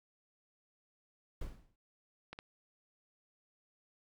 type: noise with exponential decay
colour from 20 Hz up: brown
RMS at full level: -38 dBFS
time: 1.41-1.76 s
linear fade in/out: 5 ms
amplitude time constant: 74 ms
type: clicks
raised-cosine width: 0.3 ms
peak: -29 dBFS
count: 2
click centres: 2.33 / 2.389 s
effects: none